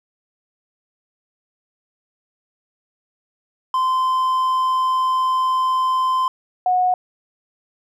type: tone pair in turn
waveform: triangle / sine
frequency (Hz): 1034 / 731.1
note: C6 / F#5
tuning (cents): -21 / -21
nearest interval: tritone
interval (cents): 600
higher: first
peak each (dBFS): -14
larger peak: neither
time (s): 3.74-6.28 / 6.66-6.94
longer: first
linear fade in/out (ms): 2
effects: none